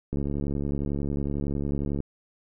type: click train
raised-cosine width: 3 ms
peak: -17 dBFS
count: 134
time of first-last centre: 0.13-2.003 s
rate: 71 Hz
effects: none